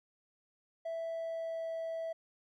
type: tone with pitch glide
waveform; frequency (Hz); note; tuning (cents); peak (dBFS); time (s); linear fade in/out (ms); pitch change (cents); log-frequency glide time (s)
triangle; 659.3 to 655.1; E5 to E5; 0 to -11; -33; 0.85-2.13; 10; -11; 1.06-1.71
effects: tanh soft clip ceiling -30 dBFS